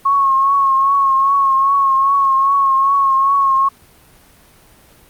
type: tone with vibrato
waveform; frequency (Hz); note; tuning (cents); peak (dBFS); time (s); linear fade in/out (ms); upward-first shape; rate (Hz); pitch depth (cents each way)
sine; 1093; C#6; -25; -10; 0.05-3.69; 10; triangle; 2.5; 44
effects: pink hiss -47 dBFS RMS until 5.09 s + Opus 32 kbps